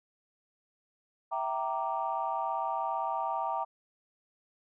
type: chord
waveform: sine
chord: E half-diminished seventh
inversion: none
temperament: equal with one note detuned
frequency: 659.3 / 776.8 / 932.3 / 1174.7 Hz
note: E5 / G5 / Bb5 / D6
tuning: 0 / -16 / 0 / 0 cents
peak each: -37 / -34 / -33 / -37 dBFS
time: 1.31-3.65 s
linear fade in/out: 20 ms
effects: tanh soft clip ceiling -19 dBFS